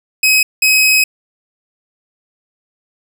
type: tone pair in turn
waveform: sawtooth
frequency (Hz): 2539 / 2539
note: D#7 / D#7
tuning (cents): +34 / +34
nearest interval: unison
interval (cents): 0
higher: neither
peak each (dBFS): -5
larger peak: neither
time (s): 0.23-0.43 / 0.62-1.04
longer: second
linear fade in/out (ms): 5
effects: none